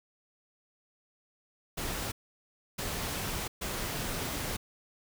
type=noise bursts at uneven times; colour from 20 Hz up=pink; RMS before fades=-35 dBFS; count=3; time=1.77-2.12 / 2.78-3.48 / 3.61-4.57 s; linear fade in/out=10 ms; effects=none